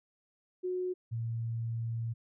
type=tone pair in turn; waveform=sine; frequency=365.2 / 115.03 Hz; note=F#4 / A#2; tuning=-23 / -23 cents; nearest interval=octave + minor sixth; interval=2000 cents; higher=first; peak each=-31 / -32 dBFS; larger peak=first; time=0.63-0.94 / 1.11-2.14 s; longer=second; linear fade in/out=20 ms; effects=none